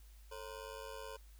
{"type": "ring-modulated tone", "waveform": "25% pulse", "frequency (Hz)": 493.9, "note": "B4", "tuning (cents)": 0, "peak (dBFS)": -39, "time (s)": [0.31, 1.17], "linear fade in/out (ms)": 10, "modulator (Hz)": 49.3, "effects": ["added 52 Hz sine -55 dBFS peak until 1.39 s", "white hiss -68 dBFS RMS until 1.39 s"]}